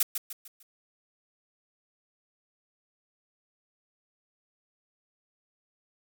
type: noise with echo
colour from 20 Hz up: blue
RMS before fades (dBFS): -23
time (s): 0-0.03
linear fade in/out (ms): 5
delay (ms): 150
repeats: 4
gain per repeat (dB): -8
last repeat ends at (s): 0.63
effects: none